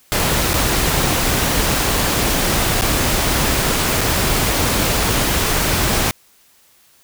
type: noise with dropouts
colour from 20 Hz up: pink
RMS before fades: -17 dBFS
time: 0.12-6.11 s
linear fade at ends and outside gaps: 0 ms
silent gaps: 0.533-0.54 / 2.811-2.82 / 4.009-4.013 s
effects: white hiss -53 dBFS RMS until 7.03 s